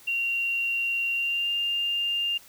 sine tone with pitch glide, 2759 to 2801 Hz, F7 to F7, -22 to +4 cents, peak -24 dBFS, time 0.07-2.38 s, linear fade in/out 10 ms, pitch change +26 cents, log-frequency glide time 1.13-1.5 s, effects white hiss -52 dBFS RMS until 2.48 s

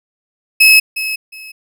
35% pulse tone with echo, 2579 Hz, E7, 39 cents flat, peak -3 dBFS, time 0.6-0.8 s, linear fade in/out 10 ms, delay 360 ms, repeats 2, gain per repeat -13 dB, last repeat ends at 1.52 s, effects none

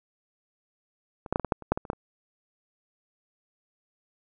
clicks, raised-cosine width 1 ms, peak -25 / -11 / -8 / -16 / -14 / -8 / -28 / -7 / -16 / -29 / -10 / -29 dBFS, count 12, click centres 1.262 / 1.326 / 1.359 / 1.397 / 1.447 / 1.522 / 1.623 / 1.72 / 1.775 / 1.852 / 1.901 / 1.932 s, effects none

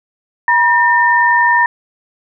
sine tone pair together, 960 / 1810.4 Hz, B5 / A6, -49 / +49 cents, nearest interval major seventh, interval 1098 cents, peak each -11 dBFS, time 0.48-1.66 s, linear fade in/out 2 ms, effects none

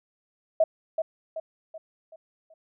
sine tone with echo, 642 Hz, E5, 46 cents flat, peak -16 dBFS, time 0.6-0.64 s, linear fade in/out 5 ms, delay 380 ms, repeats 5, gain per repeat -7 dB, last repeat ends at 2.54 s, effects none

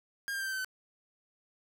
45% pulse tone with pitch steps, 1616 / 1596.5 / 1577.3 / 1558.3 / 1539.5 / 1520.9 Hz, G#6 / G6 / G6 / G6 / G6 / F#6, -48 / +31 / +10 / -11 / -32 / +47 cents, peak -33 dBFS, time 0.28-0.646 s, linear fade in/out 0 ms, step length 61 ms, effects 11-bit

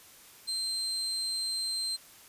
35% pulse tone, 4143 Hz, C8, 18 cents flat, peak -29 dBFS, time 0.47-1.97 s, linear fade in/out 20 ms, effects white hiss -54 dBFS RMS until 2.28 s + resampled to 32000 Hz

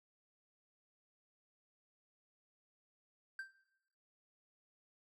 triangle tone with exponential decay, 1568 Hz, G6, in tune, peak -37 dBFS, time 3.39-3.57 s, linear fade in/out 2 ms, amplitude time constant 37 ms, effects noise-tail reverb RT60 0.8 s tail -17 dB re dry

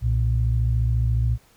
sine tone pair together, 62.22 / 116.54 Hz, B1 / A#2, +14 / 0 cents, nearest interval major seventh, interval 1086 cents, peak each -20 dBFS, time 0.01-1.38 s, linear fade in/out 50 ms, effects tanh soft clip ceiling -11 dBFS + pink hiss -57 dBFS RMS until 1.56 s

